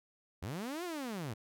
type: linear two-way sweep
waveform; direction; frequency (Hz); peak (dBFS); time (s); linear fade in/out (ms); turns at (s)
sawtooth; up then down; 73.7 to 366.8 to 99.2; -34; 0.42-1.34; 10; 0.84
effects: none